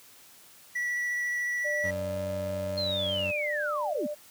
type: tone with vibrato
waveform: triangle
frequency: 1948 Hz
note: B6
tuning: 24 cents flat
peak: -26 dBFS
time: 0.75-1.91 s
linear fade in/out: 10 ms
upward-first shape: triangle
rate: 14 Hz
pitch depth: 9 cents each way
type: tone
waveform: sine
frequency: 595 Hz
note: D5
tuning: 22 cents sharp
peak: -31 dBFS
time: 1.64-4.15 s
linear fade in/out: 20 ms
type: tone with pitch glide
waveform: 25% pulse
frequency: 92.9 to 94.14 Hz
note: F#2 to F#2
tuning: +7 to +30 cents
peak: -31 dBFS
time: 1.83-3.32 s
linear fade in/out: 20 ms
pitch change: +23 cents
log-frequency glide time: 1.93-2.18 s
type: linear sweep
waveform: sine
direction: down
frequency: 4242 to 196 Hz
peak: -29 dBFS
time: 2.77-4.07 s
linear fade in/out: 10 ms
effects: white hiss -54 dBFS RMS until 4.3 s + high-pass 60 Hz 12 dB/octave